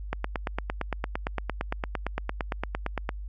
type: click train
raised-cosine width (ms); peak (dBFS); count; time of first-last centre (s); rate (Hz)
0.5; -13; 27; 0.13-3.091; 8.78
effects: added 50 Hz sine -34 dBFS peak until 3.28 s